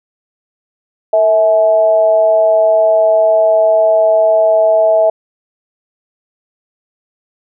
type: tone with amplitude modulation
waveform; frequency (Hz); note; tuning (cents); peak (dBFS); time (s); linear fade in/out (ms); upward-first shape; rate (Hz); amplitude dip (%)
sine; 649; E5; -27; -4; 1.13-5.1; 5; sine; 198; 60
effects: none